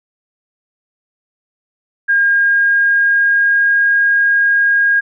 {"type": "tone with pitch glide", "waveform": "sine", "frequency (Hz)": [1617, 1628.2], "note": ["G#6", "G#6"], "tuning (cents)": [-47, -35], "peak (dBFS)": -9, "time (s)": [2.08, 5.01], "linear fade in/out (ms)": 20, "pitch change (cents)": 12, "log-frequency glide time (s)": [2.2, 3.87], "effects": []}